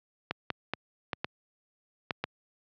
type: clicks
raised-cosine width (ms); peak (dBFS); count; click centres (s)
0.3; -13; 7; 0.31 / 0.503 / 0.736 / 1.132 / 1.245 / 2.108 / 2.24
effects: high-pass 100 Hz 12 dB/octave + low-pass 4000 Hz 12 dB/octave